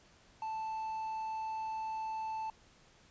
triangle tone, 880 Hz, A5, in tune, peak -34 dBFS, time 0.42-2.5 s, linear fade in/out 2 ms, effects pink hiss -63 dBFS RMS until 3.1 s + resampled to 16000 Hz

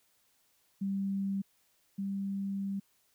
sine tone pair in turn, 196 / 196.78 Hz, G3 / G3, 0 / +7 cents, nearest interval unison, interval 7 cents, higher second, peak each -30 / -32 dBFS, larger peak first, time 0.81-1.42 / 1.98-2.8 s, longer second, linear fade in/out 10 ms, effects white hiss -71 dBFS RMS until 3.14 s

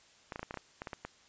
clicks, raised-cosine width 0.5 ms, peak -24 dBFS, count 11, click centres 0.322 / 0.359 / 0.394 / 0.43 / 0.509 / 0.542 / 0.573 / 0.819 / 0.872 / 0.932 / 1.05 s, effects white hiss -62 dBFS RMS until 1.28 s + resampled to 16000 Hz

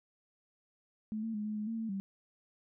sine tone with pitch steps, 216 / 224.9 / 210.1 / 213.2 / 211.4 / 226.6 / 223.7 / 195 Hz, A3 / A3 / G#3 / G#3 / G#3 / A#3 / A3 / G3, -32 / +38 / +20 / +46 / +31 / -49 / +29 / -9 cents, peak -34 dBFS, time 1.12-2 s, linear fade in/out 0 ms, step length 110 ms, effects none

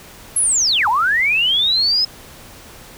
sine linear two-way sweep, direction down then up, 11220 to 807 to 5160 Hz, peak -13 dBFS, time 0.36-2.05 s, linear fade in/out 5 ms, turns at 0.88 s, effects pink hiss -40 dBFS RMS until 2.97 s

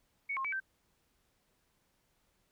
sine tone with pitch steps, 2225 / 1069 / 2292 / 1557 Hz, C#7 / C6 / D7 / G6, +6 / +37 / -43 / -12 cents, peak -33 dBFS, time 0.29-0.602 s, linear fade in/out 10 ms, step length 78 ms, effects pink hiss -75 dBFS RMS until 2.51 s

